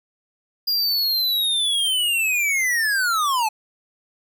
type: linear sweep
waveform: square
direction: down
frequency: 4859 to 838 Hz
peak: -19 dBFS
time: 0.67-3.49 s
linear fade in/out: 10 ms
effects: none